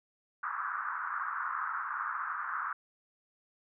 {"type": "band-pass noise", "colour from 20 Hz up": "pink", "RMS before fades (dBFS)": -36, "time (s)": [0.43, 2.73], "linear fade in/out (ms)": 5, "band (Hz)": [1100, 1500], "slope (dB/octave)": 48, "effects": []}